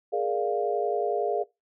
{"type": "chord", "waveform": "sine", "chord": "Bb dominant seventh", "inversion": "third", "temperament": "equal", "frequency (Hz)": [415.3, 466.2, 587.3, 698.5], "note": ["Ab4", "Bb4", "D5", "F5"], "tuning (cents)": [0, 0, 0, 0], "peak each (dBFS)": [-28, -30, -32, -29], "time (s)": [0.12, 1.44], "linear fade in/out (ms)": 20, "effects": ["noise-tail reverb RT60 0.2 s tail -21 dB re dry"]}